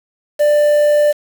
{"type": "tone with quantisation", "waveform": "triangle", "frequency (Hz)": 591, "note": "D5", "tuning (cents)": 11, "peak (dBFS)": -7, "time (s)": [0.39, 1.13], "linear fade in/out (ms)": 20, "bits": 5, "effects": []}